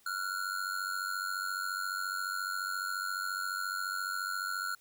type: ring-modulated tone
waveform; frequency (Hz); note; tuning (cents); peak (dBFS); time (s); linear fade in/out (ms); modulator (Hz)
square; 1417; F6; +25; -31; 0.06-4.75; 5; 47.2
effects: white hiss -65 dBFS RMS until 4.8 s